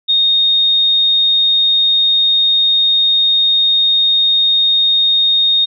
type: tone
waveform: sine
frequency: 3700 Hz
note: A#7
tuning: 14 cents flat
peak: -9 dBFS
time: 0.08-5.66 s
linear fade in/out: 20 ms
effects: none